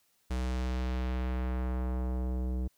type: tone with low-pass filter sweep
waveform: square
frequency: 63 Hz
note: B1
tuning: 35 cents sharp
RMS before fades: -32 dBFS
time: 0.3-2.68 s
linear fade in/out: 10 ms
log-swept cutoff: 10000 to 380 Hz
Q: 0.8
effects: white hiss -71 dBFS RMS until 2.77 s